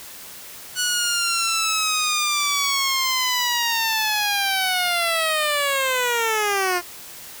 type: linear sweep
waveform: 10% pulse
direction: down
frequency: 1480 to 347.5 Hz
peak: -11 dBFS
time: 0.75-6.82 s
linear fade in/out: 50 ms
effects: white hiss -39 dBFS RMS until 7.4 s